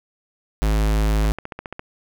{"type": "tone", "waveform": "square", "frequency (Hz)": 53, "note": "G#1", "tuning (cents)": 36, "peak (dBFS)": -17, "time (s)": [0.62, 1.32], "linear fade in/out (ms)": 0}
{"type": "click train", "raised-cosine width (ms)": 0.5, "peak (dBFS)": -16, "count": 9, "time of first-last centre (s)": [1.25, 1.794], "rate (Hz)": 14.7}
{"effects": []}